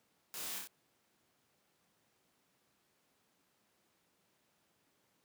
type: noise with echo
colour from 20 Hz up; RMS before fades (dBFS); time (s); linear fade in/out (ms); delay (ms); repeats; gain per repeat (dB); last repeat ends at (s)
white; -45; 0.34-0.58; 0; 31; 3; -2; 0.673
effects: pink hiss -75 dBFS RMS until 5.24 s + high-pass 150 Hz 12 dB/octave